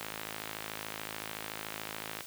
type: click train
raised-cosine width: 0.3 ms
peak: -21 dBFS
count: 119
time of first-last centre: 0.01-2.207 s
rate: 53.7 Hz
effects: white hiss -47 dBFS RMS until 2.26 s + high-pass 80 Hz 12 dB/octave